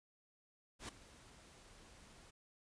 pink noise with ADSR envelope, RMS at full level -44 dBFS, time 0.79-2.31 s, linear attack 96 ms, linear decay 7 ms, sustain -17 dB, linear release 12 ms, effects resampled to 22050 Hz

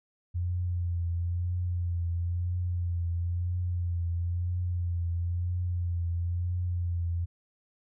sine tone with vibrato, 87.31 Hz, F2, in tune, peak -27 dBFS, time 0.34-7.26 s, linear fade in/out 20 ms, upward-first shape triangle, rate 1 Hz, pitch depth 44 cents each way, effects none

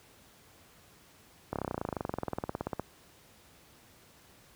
slowing click train, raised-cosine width 1 ms, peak -18 dBFS, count 30, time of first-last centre 1.53-2.796 s, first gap 28 ms, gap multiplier 1.03, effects pink hiss -59 dBFS RMS until 4.55 s + high-pass 60 Hz 12 dB/octave

